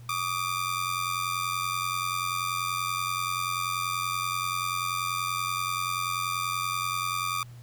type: ring-modulated tone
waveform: sawtooth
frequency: 1192 Hz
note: D6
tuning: 25 cents sharp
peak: -21 dBFS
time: 0.09-7.43 s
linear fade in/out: 2 ms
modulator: 45.2 Hz
effects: added 120 Hz sine -43 dBFS peak until 7.62 s + pink hiss -58 dBFS RMS until 7.62 s